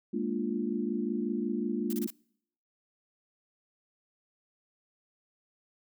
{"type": "chord", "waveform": "sine", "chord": "Bb dominant seventh", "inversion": "third", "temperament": "equal", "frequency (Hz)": [207.7, 233.1, 293.7, 349.2], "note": ["Ab3", "Bb3", "D4", "F4"], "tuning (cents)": [0, 0, 0, 0], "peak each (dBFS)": [-34, -33, -36, -35], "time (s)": [0.13, 2.07], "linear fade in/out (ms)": 10}
{"type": "noise bursts", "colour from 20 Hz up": "blue", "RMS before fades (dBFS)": -40, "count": 4, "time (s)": [1.9, 2.104], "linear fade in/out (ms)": 2, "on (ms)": 30, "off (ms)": 28}
{"effects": ["noise-tail reverb RT60 0.7 s tail -26 dB re dry"]}